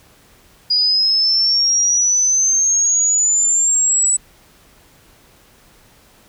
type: exponential sweep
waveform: sine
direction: up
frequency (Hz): 4881 to 7940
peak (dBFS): -12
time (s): 0.7-4.17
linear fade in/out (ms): 10
effects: pink hiss -50 dBFS RMS until 6.28 s